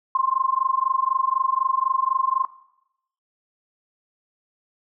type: tone with amplitude modulation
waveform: sine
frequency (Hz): 1056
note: C6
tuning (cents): +16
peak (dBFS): -15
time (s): 0.15-2.45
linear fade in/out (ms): 2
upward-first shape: sine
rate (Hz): 24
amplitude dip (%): 95
effects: noise-tail reverb RT60 0.8 s tail -17 dB re dry